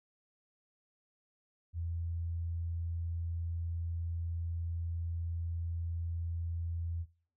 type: tone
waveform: sine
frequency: 84.2 Hz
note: E2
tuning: 37 cents sharp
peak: -34 dBFS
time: 1.73-7.06 s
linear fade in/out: 50 ms
effects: noise-tail reverb RT60 0.5 s tail -20 dB re dry